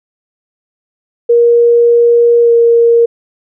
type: tone with pitch glide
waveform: sine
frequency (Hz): 472.3 to 467.1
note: A#4 to A#4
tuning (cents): +23 to +3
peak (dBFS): -4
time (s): 1.29-3.06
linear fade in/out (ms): 10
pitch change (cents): -20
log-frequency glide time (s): 2.41-2.52
effects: none